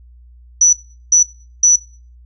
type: tone bursts at uneven times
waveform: sine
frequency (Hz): 5930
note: F#8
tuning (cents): +3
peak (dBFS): -6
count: 3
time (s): 0.61-0.73 / 1.12-1.23 / 1.63-1.76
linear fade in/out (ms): 5
effects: noise-tail reverb RT60 0.4 s tail -20 dB re dry + added 60 Hz sine -40 dBFS peak until 2.25 s